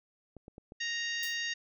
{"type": "clicks", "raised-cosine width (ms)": 2, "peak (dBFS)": -34, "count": 4, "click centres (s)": [0.367, 0.481, 0.581, 0.721]}
{"type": "harmonic tone", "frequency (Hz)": 932.3, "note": "A#5", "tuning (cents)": 0, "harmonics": [2, 3, 4, 5, 6, 7], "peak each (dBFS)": [-35, -39, -41, -43, -45, -46], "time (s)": [0.8, 1.54], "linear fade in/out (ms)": 10}
{"type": "noise with exponential decay", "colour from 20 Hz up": "blue", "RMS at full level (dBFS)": -38, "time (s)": [1.23, 1.41], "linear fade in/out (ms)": 1, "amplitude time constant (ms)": 38}
{"effects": []}